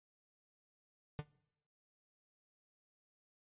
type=tone with exponential decay; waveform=45% pulse; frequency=148.6 Hz; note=D3; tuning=21 cents sharp; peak=-34 dBFS; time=1.19-1.26 s; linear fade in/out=0 ms; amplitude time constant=15 ms; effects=noise-tail reverb RT60 0.8 s tail -22 dB re dry + resampled to 8000 Hz